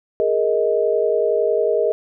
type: chord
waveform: sine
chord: Ab suspended second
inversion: none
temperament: equal with one note detuned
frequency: 415.3 / 466.2 / 629.5 Hz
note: Ab4 / Bb4 / Eb5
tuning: 0 / 0 / +20 cents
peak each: -20 / -19 / -20 dBFS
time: 0.2-1.92 s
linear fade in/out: 0 ms
effects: none